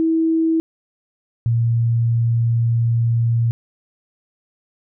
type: tone pair in turn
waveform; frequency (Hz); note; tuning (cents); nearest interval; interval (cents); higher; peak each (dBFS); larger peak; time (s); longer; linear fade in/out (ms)
sine; 324.4 / 116.43; E4 / A#2; -28 / -2; octave + tritone; 1774; first; -14; neither; 0-0.6 / 1.46-3.51; second; 0
effects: none